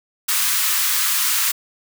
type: high-pass noise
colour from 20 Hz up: white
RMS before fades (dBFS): -19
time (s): 0.28-1.52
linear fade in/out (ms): 10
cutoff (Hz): 1000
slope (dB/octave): 48
effects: none